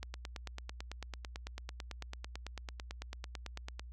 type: click train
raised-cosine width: 0.2 ms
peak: -25 dBFS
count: 35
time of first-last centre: 0.03-3.795 s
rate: 9.03 Hz
effects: added 60 Hz sine -46 dBFS peak until 3.92 s